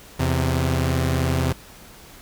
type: tone pair together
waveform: sawtooth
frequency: 83.19 / 130.81 Hz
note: E2 / C3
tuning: +16 / 0 cents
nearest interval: minor sixth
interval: 784 cents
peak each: -18 dBFS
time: 0.19-1.53 s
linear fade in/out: 10 ms
effects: pink hiss -45 dBFS RMS until 2.21 s